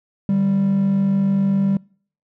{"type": "tone pair together", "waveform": "triangle", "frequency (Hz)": [149.05, 196], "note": ["D3", "G3"], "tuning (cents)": [26, 0], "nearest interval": "perfect fourth", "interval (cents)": 474, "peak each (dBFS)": [-23, -13], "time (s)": [0.29, 1.77], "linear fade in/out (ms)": 2, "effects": ["noise-tail reverb RT60 0.5 s tail -26 dB re dry", "tanh soft clip ceiling -8 dBFS"]}